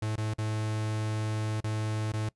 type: tone with dropouts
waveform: 45% pulse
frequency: 108.3 Hz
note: A2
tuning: 27 cents flat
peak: -29 dBFS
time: 0.02-2.29 s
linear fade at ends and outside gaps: 5 ms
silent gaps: 0.159-0.178 / 0.338-0.383 / 1.605-1.64 / 2.121-2.135 s
effects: noise-tail reverb RT60 0.1 s tail -22 dB re dry + resampled to 24000 Hz